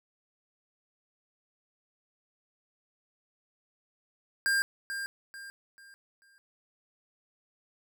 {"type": "tone with echo", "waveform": "square", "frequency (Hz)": 1600, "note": "G6", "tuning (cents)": 35, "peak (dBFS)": -25, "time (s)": [4.46, 4.62], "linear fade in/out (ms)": 0, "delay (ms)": 440, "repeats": 4, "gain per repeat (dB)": -9, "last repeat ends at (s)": 6.38, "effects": []}